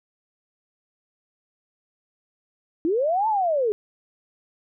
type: linear two-way sweep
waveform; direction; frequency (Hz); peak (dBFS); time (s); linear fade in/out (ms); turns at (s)
sine; up then down; 304.8 to 901 to 401.9; -19; 2.85-3.72; 0; 3.28
effects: none

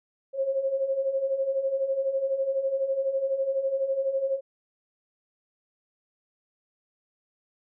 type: beating tone pair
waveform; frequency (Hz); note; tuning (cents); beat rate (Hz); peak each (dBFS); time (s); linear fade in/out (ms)
sine; 530 / 542; C5 / C#5; +22 / -39; 12; -31 / -25; 0.33-4.41; 50
effects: none

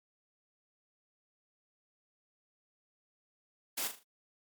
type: noise with echo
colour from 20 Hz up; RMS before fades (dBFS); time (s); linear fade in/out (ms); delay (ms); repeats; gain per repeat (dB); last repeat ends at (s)
white; -35; 3.77-3.88; 10; 39; 4; -8; 4.036
effects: high-pass 200 Hz 12 dB/octave + MP3 96 kbps

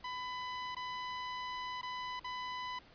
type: tone with dropouts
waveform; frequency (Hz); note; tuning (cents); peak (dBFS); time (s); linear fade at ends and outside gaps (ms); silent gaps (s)
sawtooth; 1000; B5; +21; -35; 0.04-2.79; 5; 0.749-0.765 / 1.814-1.829 / 2.196-2.243
effects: pink hiss -60 dBFS RMS until 2.94 s + resampled to 11025 Hz

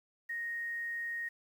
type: tone with quantisation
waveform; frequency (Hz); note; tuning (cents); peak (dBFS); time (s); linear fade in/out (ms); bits
sine; 1866; A#6; +1; -35; 0.29-1.29; 10; 10
effects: none

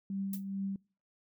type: tone with tremolo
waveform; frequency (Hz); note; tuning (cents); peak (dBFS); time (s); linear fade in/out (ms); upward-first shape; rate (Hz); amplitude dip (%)
sine; 195.5; G3; -4; -32; 0.1-0.76; 2; triangle; 2.3; 55
type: noise with exponential decay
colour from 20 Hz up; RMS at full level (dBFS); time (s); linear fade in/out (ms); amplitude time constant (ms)
violet; -36; 0.33-0.44; 5; 22
effects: noise-tail reverb RT60 0.4 s tail -26 dB re dry

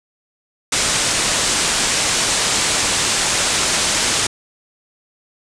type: low-pass noise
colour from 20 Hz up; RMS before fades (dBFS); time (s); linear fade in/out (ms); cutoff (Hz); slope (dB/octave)
white; -18; 0.72-4.27; 5; 9000; 48
effects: none

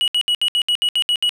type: tone bursts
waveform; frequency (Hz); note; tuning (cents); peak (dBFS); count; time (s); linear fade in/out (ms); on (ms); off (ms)
triangle; 2920; F#7; -24; -13; 10; 0.01-1.293; 0; 68; 67
effects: none

